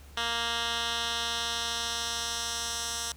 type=tone with band-pass filter sweep; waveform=10% pulse; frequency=233.1 Hz; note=A#3; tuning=in tune; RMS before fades=-32 dBFS; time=0.17-3.12 s; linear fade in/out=2 ms; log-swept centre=2900 to 6600 Hz; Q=1.3; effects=added 71 Hz sine -48 dBFS peak until 3.16 s + pink hiss -56 dBFS RMS until 3.16 s